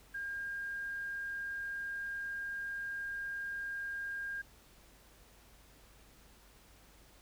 sine tone with quantisation, 1610 Hz, G6, 46 cents sharp, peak -37 dBFS, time 0.14-4.42 s, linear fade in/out 10 ms, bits 11, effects added 50 Hz sine -63 dBFS peak until 7.21 s + pink hiss -62 dBFS RMS until 7.21 s

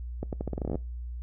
accelerating click train, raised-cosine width 2 ms, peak -18 dBFS, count 14, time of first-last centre 0.23-0.755 s, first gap 98 ms, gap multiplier 0.83, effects noise-tail reverb RT60 0.3 s tail -24 dB re dry + added 60 Hz sine -34 dBFS peak until 1.22 s

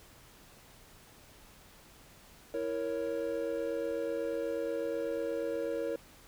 triangle chord, A# diminished, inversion second, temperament equal, 329.6 / 466.2 / 554.4 Hz, E4 / A#4 / C#5, 0 / 0 / 0 cents, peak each -37 / -33 / -34 dBFS, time 2.54-5.96 s, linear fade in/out 2 ms, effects pink hiss -57 dBFS RMS until 6.27 s

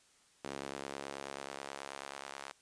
sawtooth tone with high-pass filter sweep, 69.3 Hz, C#2, in tune, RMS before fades -45 dBFS, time 0.44-2.52 s, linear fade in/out 5 ms, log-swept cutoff 320 to 890 Hz, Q 0.91, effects white hiss -67 dBFS RMS until 2.61 s + resampled to 22050 Hz

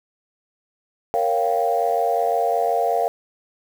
sine chord, G half-diminished seventh, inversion first, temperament equal, 466.2 / 554.4 / 698.5 / 784 Hz, Bb4 / Db5 / F5 / G5, 0 / 0 / 0 / 0 cents, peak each -23 / -25 / -20 / -24 dBFS, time 1.14-3.08 s, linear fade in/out 0 ms, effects tanh soft clip ceiling -8 dBFS + 7-bit

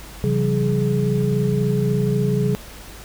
sine tone cluster, 133.9 / 166.7 / 190.6 / 420 Hz, C3 / E3 / G3 / G#4, +40 / +20 / -48 / +19 cents, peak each -20 / -25 / -22 / -23 dBFS, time 0.24-2.55 s, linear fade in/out 0 ms, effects added 50 Hz sine -40 dBFS peak until 3.04 s + pink hiss -40 dBFS RMS until 3.04 s

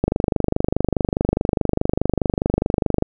click train, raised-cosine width 2 ms, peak -3 dBFS, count 75, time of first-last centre 0.04-3.024 s, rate 24.8 Hz, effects none

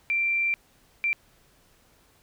sine tone bursts at uneven times, 2357 Hz, D7, 6 cents sharp, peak -22 dBFS, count 2, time 0.1-0.54 / 1.04-1.13 s, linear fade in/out 0 ms, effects pink hiss -61 dBFS RMS until 2.22 s

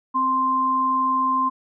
sine tone pair together, 261.6 / 1046.5 Hz, C4 / C6, 0 / 0 cents, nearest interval 2 octaves, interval 2400 cents, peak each -28 / -18 dBFS, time 0.14-1.5 s, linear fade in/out 20 ms, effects none

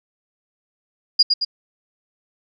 sine tone with echo, 4855 Hz, D#8, 43 cents flat, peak -8 dBFS, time 1.19-1.23 s, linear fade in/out 10 ms, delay 110 ms, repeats 2, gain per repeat -5 dB, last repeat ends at 1.45 s, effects none

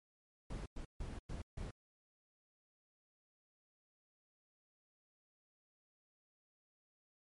brown noise bursts at uneven times, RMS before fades -44 dBFS, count 5, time 0.5-0.66 / 0.76-0.85 / 1-1.19 / 1.29-1.42 / 1.57-1.71 s, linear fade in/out 5 ms, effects MP3 48 kbps

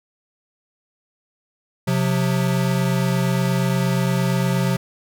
square tone pair together, 130.81 / 179.35 Hz, C3 / F3, 0 / +46 cents, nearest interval perfect fourth, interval 546 cents, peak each -21 dBFS, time 1.87-4.77 s, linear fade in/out 10 ms, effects none

